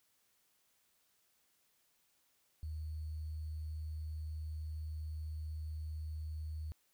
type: tone with sample-and-hold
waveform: sine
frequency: 77.78 Hz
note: D#2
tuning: in tune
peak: -39 dBFS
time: 2.63-6.72 s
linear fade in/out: 0 ms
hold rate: 4410 Hz
effects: white hiss -75 dBFS RMS until 6.93 s